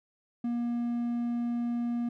triangle tone, 237.9 Hz, A#3, 35 cents sharp, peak -26 dBFS, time 0.44-2.09 s, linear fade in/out 5 ms, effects none

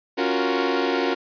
sawtooth chord, Gb major seventh, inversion second, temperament equal with one note detuned, 277.2 / 349.2 / 370 / 467.5 Hz, Db4 / F4 / Gb4 / Bb4, 0 / 0 / 0 / +5 cents, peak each -22 dBFS, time 0.17-1.15 s, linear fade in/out 20 ms, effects resampled to 11025 Hz

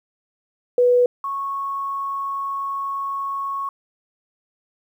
sine tone pair in turn, 491.3 / 1102.9 Hz, B4 / C#6, -9 / -9 cents, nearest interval octave + major second, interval 1400 cents, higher second, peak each -12 / -23 dBFS, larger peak first, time 0.78-1.06 / 1.24-3.69 s, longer second, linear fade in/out 2 ms, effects 9-bit

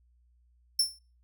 sawtooth tone with exponential decay, 5380 Hz, E8, 34 cents sharp, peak -17 dBFS, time 0.79-0.99 s, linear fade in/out 5 ms, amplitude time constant 42 ms, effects noise-tail reverb RT60 0.3 s tail -20 dB re dry + added 60 Hz sine -62 dBFS peak until 1.23 s

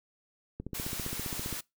click train, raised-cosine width 3 ms, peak -24 dBFS, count 15, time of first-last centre 0.6-1.527 s, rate 15.1 Hz
white noise, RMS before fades -38 dBFS, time 0.74-1.61 s, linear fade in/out 10 ms
effects noise-tail reverb RT60 0.2 s tail -23 dB re dry

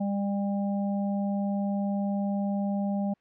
harmonic tone, 200 Hz, G3, 35 cents sharp, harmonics 1 / 3 / 4, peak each -26 / -36 / -38 dBFS, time 0-3.14 s, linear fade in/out 10 ms, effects white hiss -70 dBFS RMS until 3.2 s + low-pass 2000 Hz 12 dB/octave

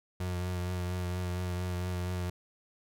35% pulse tone with vibrato, 89.9 Hz, F#2, 49 cents flat, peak -30 dBFS, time 0.2-2.3 s, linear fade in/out 5 ms, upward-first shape triangle, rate 4.3 Hz, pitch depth 27 cents each way, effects none

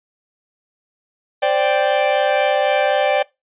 45% pulse chord, C suspended second, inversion none, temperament equal, 523.3 / 587.3 / 784 Hz, C5 / D5 / G5, 0 / 0 / 0 cents, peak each -21 / -17 / -19 dBFS, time 1.42-3.23 s, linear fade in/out 10 ms, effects noise-tail reverb RT60 0.2 s tail -22 dB re dry + resampled to 8000 Hz

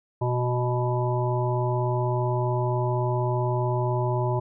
harmonic tone, 123.47 Hz, B2, in tune, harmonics 1 / 3 / 5 / 7 / 8, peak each -24 / -29 / -31 / -32 / -33 dBFS, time 0.21-4.4 s, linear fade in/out 10 ms, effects none

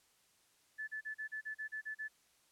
sine tone bursts, 1739 Hz, A6, 21 cents flat, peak -39 dBFS, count 10, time 0.78-2.084 s, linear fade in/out 20 ms, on 98 ms, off 36 ms, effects white hiss -71 dBFS RMS until 2.51 s + low-pass 11000 Hz 12 dB/octave

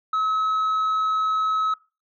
sine tone, 1286 Hz, E6, 43 cents flat, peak -17 dBFS, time 0.13-1.74 s, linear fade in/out 5 ms, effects noise-tail reverb RT60 0.3 s tail -22 dB re dry + tanh soft clip ceiling -19 dBFS

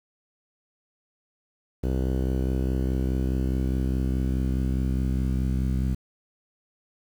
sawtooth tone with low-pass filter sweep, 64.8 Hz, C2, 16 cents flat, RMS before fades -25 dBFS, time 1.83-5.95 s, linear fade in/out 10 ms, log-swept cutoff 430 to 210 Hz, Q 1.6, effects 8-bit

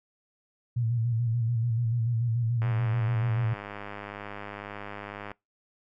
sine tone with vibrato, 116.54 Hz, A#2, in tune, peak -24 dBFS, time 0.76-3.54 s, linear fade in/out 10 ms, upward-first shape square, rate 6.9 Hz, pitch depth 55 cents each way
click train, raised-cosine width 0.5 ms, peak -23 dBFS, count 276, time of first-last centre 2.62-5.316 s, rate 102 Hz
effects noise-tail reverb RT60 0.2 s tail -24 dB re dry

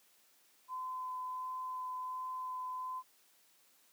sine tone with vibrato, 1019 Hz, C6, 46 cents flat, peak -38 dBFS, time 0.68-3.03 s, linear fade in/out 50 ms, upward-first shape sine, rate 1.4 Hz, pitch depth 8 cents each way, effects white hiss -68 dBFS RMS until 3.92 s + high-pass 200 Hz 12 dB/octave

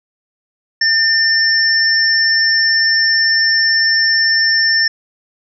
sine tone pair together, 1800 / 5391 Hz, A6 / E8, +39 / +38 cents, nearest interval octave + perfect fifth, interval 1899 cents, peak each -13 dBFS, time 0.81-4.88 s, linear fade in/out 5 ms, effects none

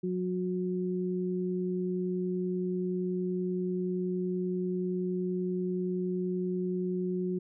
sine tone pair together, 182.1 / 364.2 Hz, F#3 / F#4, -27 / -27 cents, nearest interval octave, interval 1200 cents, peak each -31 / -32 dBFS, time 0.03-7.39 s, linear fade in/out 10 ms, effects none

